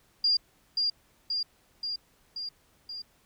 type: tone with echo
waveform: sine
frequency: 4805 Hz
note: D8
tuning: 39 cents sharp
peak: -21 dBFS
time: 0.24-0.37 s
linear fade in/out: 5 ms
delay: 530 ms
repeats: 5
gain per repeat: -3 dB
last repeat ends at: 3.02 s
effects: pink hiss -65 dBFS RMS until 3.25 s